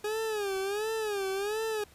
40% pulse tone with vibrato, 413.2 Hz, G#4, 9 cents flat, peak -29 dBFS, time 0.04-1.84 s, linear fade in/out 5 ms, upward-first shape sine, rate 1.4 Hz, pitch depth 130 cents each way, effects pink hiss -58 dBFS RMS until 1.94 s + resampled to 32000 Hz

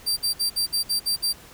sawtooth tone bursts, 4699 Hz, D8, in tune, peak -18 dBFS, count 8, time 0.06-1.332 s, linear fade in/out 20 ms, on 110 ms, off 56 ms, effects pink hiss -47 dBFS RMS until 1.53 s

